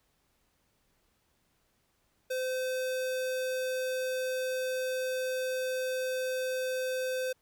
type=tone; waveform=square; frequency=514 Hz; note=C5; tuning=31 cents flat; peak=-31 dBFS; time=2.3-7.33 s; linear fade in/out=10 ms; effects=pink hiss -73 dBFS RMS until 7.41 s